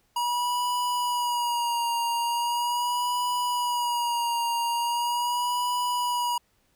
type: tone with vibrato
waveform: square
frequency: 960 Hz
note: B5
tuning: 49 cents flat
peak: -25 dBFS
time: 0.16-6.38 s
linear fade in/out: 5 ms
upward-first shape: sine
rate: 0.4 Hz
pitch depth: 38 cents each way
effects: pink hiss -68 dBFS RMS until 6.75 s